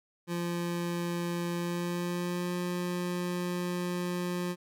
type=tone with pitch glide; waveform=25% pulse; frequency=172.9 to 177.56 Hz; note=F3 to F3; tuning=-17 to +29 cents; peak=-27 dBFS; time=0.27-4.56 s; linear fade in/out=50 ms; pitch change=+46 cents; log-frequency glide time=1.56-2.54 s; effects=none